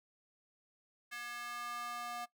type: tone with high-pass filter sweep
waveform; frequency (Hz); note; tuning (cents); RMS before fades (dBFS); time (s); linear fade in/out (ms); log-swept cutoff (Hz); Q
square; 240; B3; -49; -43; 1.11-2.26; 20; 1700 to 870; 2.9
effects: noise-tail reverb RT60 0.1 s tail -18 dB re dry